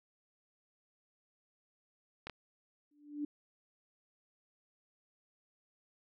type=clicks; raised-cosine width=0.3 ms; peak=-26 dBFS; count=2; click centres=2.27 / 2.297 s
type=tone with exponential growth; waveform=sine; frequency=293.7 Hz; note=D4; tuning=in tune; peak=-32 dBFS; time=2.91-3.25 s; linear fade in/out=5 ms; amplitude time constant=72 ms
effects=none